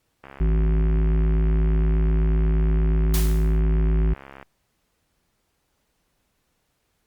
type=click train; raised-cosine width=0.5 ms; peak=-25 dBFS; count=287; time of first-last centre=0.24-4.427 s; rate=68.3 Hz
type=harmonic tone; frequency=53.6 Hz; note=A1; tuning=45 cents flat; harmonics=1 / 3 / 5 / 7; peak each=-17 / -25 / -36 / -33 dBFS; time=0.4-4.14 s; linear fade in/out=10 ms
type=noise with exponential decay; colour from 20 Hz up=white; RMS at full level=-26 dBFS; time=3.14-3.6 s; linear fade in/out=0 ms; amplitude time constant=100 ms
effects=pink hiss -71 dBFS RMS until 7.06 s + Opus 48 kbps